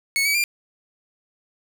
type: tone with pitch steps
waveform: sawtooth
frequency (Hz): 2207 / 2278 / 2388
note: C#7 / C#7 / D7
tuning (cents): -8 / +47 / +28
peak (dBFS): -15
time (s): 0.16-0.439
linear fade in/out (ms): 0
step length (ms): 93
effects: none